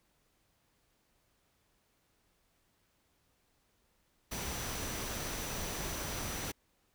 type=tone in noise; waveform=sine; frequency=5920 Hz; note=F#8; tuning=in tune; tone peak=-47 dBFS; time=4.31-6.52 s; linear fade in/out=10 ms; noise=pink; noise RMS=-39 dBFS; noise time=4.31-6.52 s; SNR=-11 dB; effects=pink hiss -74 dBFS RMS until 6.94 s